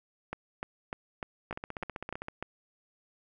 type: two click trains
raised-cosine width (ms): 0.5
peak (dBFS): -22 / -20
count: 13 / 8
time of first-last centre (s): 1.51-2.284 / 0.33-2.426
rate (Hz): 15.5 / 3.34
effects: none